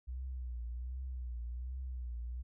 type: tone with vibrato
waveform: sine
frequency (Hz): 61.74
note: B1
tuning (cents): 0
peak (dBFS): -38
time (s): 0.07-2.43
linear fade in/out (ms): 20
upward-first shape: triangle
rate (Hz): 1.3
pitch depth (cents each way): 98
effects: none